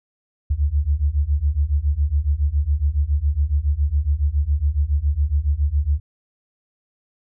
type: beating tone pair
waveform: sine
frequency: 69.1 / 76.3 Hz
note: C#2 / D#2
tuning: -5 / -33 cents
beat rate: 7.2 Hz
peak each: -20 / -19 dBFS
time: 0.5-6 s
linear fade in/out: 10 ms
effects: none